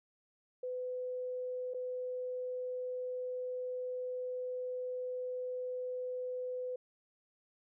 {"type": "tone with dropouts", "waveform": "sine", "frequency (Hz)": 503, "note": "B4", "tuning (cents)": 32, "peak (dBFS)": -36, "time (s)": [0.63, 6.76], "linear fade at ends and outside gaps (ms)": 5, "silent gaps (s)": [1.737, 1.744], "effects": []}